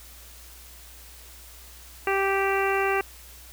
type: harmonic tone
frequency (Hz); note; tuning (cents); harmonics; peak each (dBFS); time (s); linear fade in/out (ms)
390.9; G4; -5; 1 / 2 / 3 / 4 / 5 / 6 / 7; -25 / -28 / -30 / -31 / -32 / -33 / -33; 2.07-3.01; 2
effects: added 60 Hz sine -48 dBFS peak until 3.52 s + white hiss -48 dBFS RMS until 3.52 s